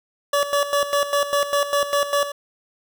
25% pulse tone with tremolo, 572 Hz, D5, 46 cents flat, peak -13 dBFS, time 0.33-2.32 s, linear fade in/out 5 ms, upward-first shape square, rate 5 Hz, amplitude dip 70%, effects none

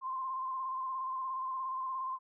sine tone with vibrato, 1046.5 Hz, C6, in tune, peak -34 dBFS, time 0.01-2.19 s, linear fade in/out 50 ms, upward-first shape square, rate 17 Hz, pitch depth 27 cents each way, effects none

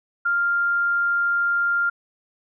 sine tone, 1396.9 Hz, F6, in tune, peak -18 dBFS, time 0.25-1.9 s, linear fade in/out 10 ms, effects none

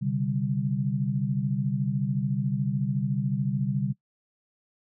sine chord, C suspended second, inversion none, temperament equal with one note detuned, 130.81 / 144.64 / 196 Hz, C3 / D3 / G3, 0 / -26 / 0 cents, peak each -28 / -28 / -29 dBFS, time 0.01-3.93 s, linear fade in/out 20 ms, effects noise-tail reverb RT60 0.1 s tail -20 dB re dry

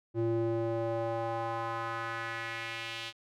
square tone with band-pass filter sweep, 114.7 Hz, A#2, 28 cents flat, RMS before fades -34 dBFS, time 0.14-3.13 s, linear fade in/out 50 ms, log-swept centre 300 to 3300 Hz, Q 2, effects none

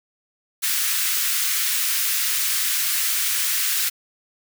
white high-pass noise, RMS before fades -22 dBFS, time 0.62-3.9 s, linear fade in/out 20 ms, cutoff 1400 Hz, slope 24 dB/octave, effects none

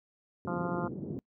pink band-pass noise, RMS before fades -38 dBFS, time 0.45-1.19 s, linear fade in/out 0 ms, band 130 to 390 Hz, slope 24 dB/octave
harmonic tone, 174.4 Hz, F3, 2 cents flat, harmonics 1 / 2 / 3 / 4 / 5 / 6 / 7 / 8, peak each -35 / -38 / -40 / -41 / -42 / -43 / -43 / -44 dBFS, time 0.47-0.88 s, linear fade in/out 5 ms
effects noise-tail reverb RT60 0.1 s tail -24 dB re dry

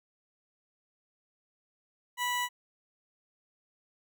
20% pulse tone, 982 Hz, B5, 10 cents flat, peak -24 dBFS, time 2.17-2.49 s, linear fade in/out 50 ms, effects none

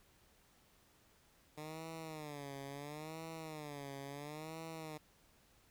10% pulse tone with vibrato, 150 Hz, D3, 37 cents sharp, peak -37 dBFS, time 1.57-4.98 s, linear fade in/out 10 ms, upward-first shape sine, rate 0.73 Hz, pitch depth 140 cents each way, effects pink hiss -69 dBFS RMS until 5.7 s

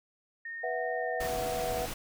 sine tone with pitch glide, 1839 to 1822.1 Hz, A#6 to A#6, -24 to -40 cents, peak -37 dBFS, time 0.45-1.27 s, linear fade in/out 5 ms, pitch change -16 cents, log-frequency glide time 0.96-1.08 s
sine chord, B suspended fourth, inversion none, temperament equal with one note detuned, 489.3 / 659.3 / 740 Hz, B4 / E5 / F#5, -16 / 0 / 0 cents, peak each -35 dBFS, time 0.63-1.86 s, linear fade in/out 10 ms
pink noise, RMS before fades -38 dBFS, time 1.2-1.94 s, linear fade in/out 5 ms
effects none

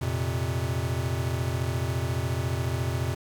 square chord, F suspended fourth, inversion none, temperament equal, 87.31 / 116.54 / 130.81 Hz, F2 / Bb2 / C3, 0 / 0 / 0 cents, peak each -31 dBFS, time 0.01-3.15 s, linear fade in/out 10 ms, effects 8-bit

